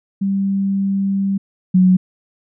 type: tone pair in turn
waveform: sine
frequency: 196 / 184.4 Hz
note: G3 / F#3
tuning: 0 / -6 cents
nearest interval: minor second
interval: 106 cents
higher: first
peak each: -15 / -8 dBFS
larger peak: second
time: 0.21-1.38 / 1.74-1.97 s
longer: first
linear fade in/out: 10 ms
effects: none